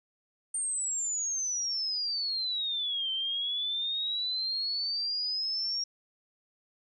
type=exponential two-way sweep; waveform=sine; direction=down then up; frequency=8870 to 3100 to 5610 Hz; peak=-29 dBFS; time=0.54-5.84 s; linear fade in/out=5 ms; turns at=3.11 s; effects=none